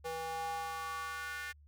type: tone with high-pass filter sweep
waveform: square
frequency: 162.2 Hz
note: E3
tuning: 28 cents flat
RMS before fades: -40 dBFS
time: 0.04-1.53 s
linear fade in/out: 20 ms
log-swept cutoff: 580 to 1700 Hz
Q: 3.9
effects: added 73 Hz sine -57 dBFS peak until 1.67 s